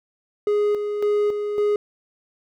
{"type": "tone with tremolo", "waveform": "triangle", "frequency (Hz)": 415.3, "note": "G#4", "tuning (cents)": 0, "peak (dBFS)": -15, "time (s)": [0.47, 1.76], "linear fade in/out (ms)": 2, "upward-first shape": "square", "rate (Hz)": 1.8, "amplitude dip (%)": 50, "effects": []}